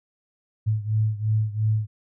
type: beating tone pair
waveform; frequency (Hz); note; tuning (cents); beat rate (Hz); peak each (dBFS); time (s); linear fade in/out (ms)
sine; 107.4 / 110.3; A2 / A2; -41 / +5; 2.9; -22 / -25; 0.66-1.87; 20
effects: none